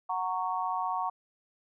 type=chord; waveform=sine; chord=F# major; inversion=none; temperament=just; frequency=740 / 925 / 1110 Hz; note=F#5 / A#5 / C#6; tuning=0 / -14 / +2 cents; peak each=-33 / -33 / -33 dBFS; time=0.09-1.1 s; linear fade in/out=10 ms; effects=none